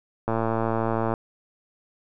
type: click train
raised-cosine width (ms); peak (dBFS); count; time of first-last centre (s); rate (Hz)
1; -11; 98; 0.28-1.138; 113
effects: none